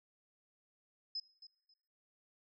sine tone with echo, 5100 Hz, D#8, 42 cents sharp, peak -37 dBFS, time 1.15-1.2 s, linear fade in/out 5 ms, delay 270 ms, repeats 2, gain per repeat -14 dB, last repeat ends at 1.74 s, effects noise-tail reverb RT60 0.7 s tail -22 dB re dry

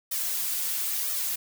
blue noise with flanger, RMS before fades -29 dBFS, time 0.11-1.36 s, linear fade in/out 10 ms, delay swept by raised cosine 1.6 to 6.8 ms, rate 1 Hz, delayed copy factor +0.95, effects none

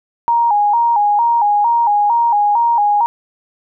sine tone with vibrato, 880 Hz, A5, in tune, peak -10 dBFS, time 0.28-3.06 s, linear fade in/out 0 ms, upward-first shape square, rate 2.2 Hz, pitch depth 110 cents each way, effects none

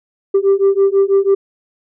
sine beating tone pair, 390 / 396.1 Hz, G4 / G4, -9 / +18 cents, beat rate 6.1 Hz, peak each -11 dBFS, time 0.34-1.35 s, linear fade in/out 10 ms, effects tanh soft clip ceiling -6 dBFS

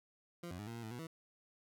20% pulse tone with pitch steps, 172.7 / 89.4 / 104.1 / 116 / 117.1 / 109.9 / 121.7 / 162.9 Hz, F3 / F2 / G#2 / A#2 / A#2 / A2 / B2 / E3, -19 / +41 / +5 / -8 / +8 / -2 / -25 / -20 cents, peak -39 dBFS, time 0.43-1.07 s, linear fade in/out 5 ms, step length 80 ms, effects none

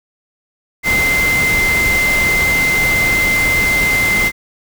sine tone in noise, 2077 Hz, C7, 13 cents flat, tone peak -12 dBFS, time 0.83-4.32 s, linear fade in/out 50 ms, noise pink, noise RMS -20 dBFS, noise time 0.83-4.32 s, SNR +5 dB, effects none

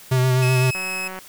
square tone with vibrato, 128.3 Hz, C3, 34 cents flat, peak -16 dBFS, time 0.11-0.71 s, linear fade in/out 10 ms, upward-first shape sine, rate 7.9 Hz, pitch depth 24 cents each way
40% pulse tone, 2572 Hz, E7, 43 cents flat, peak -24 dBFS, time 0.42-1.08 s, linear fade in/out 5 ms
click train, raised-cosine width 0.5 ms, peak -19 dBFS, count 83, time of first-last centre 0.75-1.189 s, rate 187 Hz
effects white hiss -44 dBFS RMS until 1.28 s

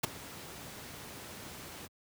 pink noise with ADSR envelope, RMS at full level -26 dBFS, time 0.03-1.88 s, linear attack 12 ms, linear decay 10 ms, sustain -20 dB, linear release 25 ms, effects high-pass 80 Hz 12 dB/octave

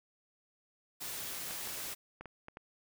white noise, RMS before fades -41 dBFS, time 1-1.95 s, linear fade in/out 20 ms
clicks, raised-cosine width 0.5 ms, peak -31 dBFS, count 6, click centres 1.509 / 1.673 / 2.21 / 2.257 / 2.484 / 2.571 s
effects none

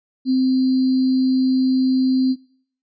sine tone with sample-and-hold, 259.8 Hz, C4, 12 cents flat, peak -14 dBFS, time 0.25-2.36 s, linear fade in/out 50 ms, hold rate 4410 Hz, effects noise-tail reverb RT60 0.6 s tail -23 dB re dry + resampled to 16000 Hz

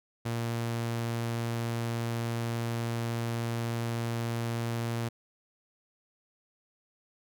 sawtooth tone, 116.54 Hz, A#2, in tune, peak -26 dBFS, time 0.25-5.09 s, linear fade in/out 10 ms, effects none

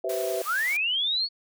sine chord, C major seventh, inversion second, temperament equal with one note detuned, 382.2 / 493.9 / 523.3 / 659.3 Hz, G4 / B4 / C5 / E5, -44 / 0 / 0 / 0 cents, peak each -31 / -33 / -34 / -29 dBFS, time 0.04-0.42 s, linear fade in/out 5 ms
white high-pass noise, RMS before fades -38 dBFS, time 0.09-0.77 s, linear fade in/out 5 ms, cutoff 510 Hz, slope 12 dB/octave
sine linear sweep, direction up, 1125 to 4465 Hz, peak -23 dBFS, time 0.45-1.29 s, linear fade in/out 50 ms
effects none

